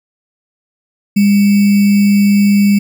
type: tone with sample-and-hold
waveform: sine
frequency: 202.4 Hz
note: G#3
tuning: 44 cents flat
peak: -6 dBFS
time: 1.16-2.79 s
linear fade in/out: 10 ms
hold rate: 2450 Hz
effects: none